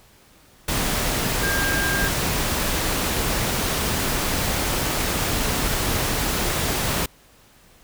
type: tone in noise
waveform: sine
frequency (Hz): 1603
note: G6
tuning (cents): +38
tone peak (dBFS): -23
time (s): 1.43-2.08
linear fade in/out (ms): 5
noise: pink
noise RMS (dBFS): -23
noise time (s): 0.68-7.06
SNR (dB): -3
effects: pink hiss -53 dBFS RMS until 7.83 s